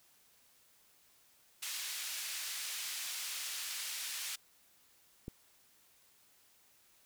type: band-pass noise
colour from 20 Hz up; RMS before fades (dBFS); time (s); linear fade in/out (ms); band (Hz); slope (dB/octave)
pink; -41; 1.62-4.36; 10; 2600 to 14000; 12
type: click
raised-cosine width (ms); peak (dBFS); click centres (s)
3; -29; 5.281
effects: white hiss -67 dBFS RMS until 7.05 s